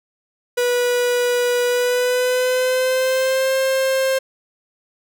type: tone with pitch glide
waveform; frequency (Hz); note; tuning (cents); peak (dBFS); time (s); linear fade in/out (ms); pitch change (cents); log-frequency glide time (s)
45% pulse; 488.8 to 530; B4 to C5; -18 to +22; -16; 0.57-4.19; 10; +140; 1.66-3.54
effects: none